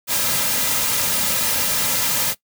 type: noise with comb filter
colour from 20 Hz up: white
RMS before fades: -20 dBFS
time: 0.07-2.35 s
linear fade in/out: 50 ms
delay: 2.7 ms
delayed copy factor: -0.6
effects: noise-tail reverb RT60 0.1 s tail -19 dB re dry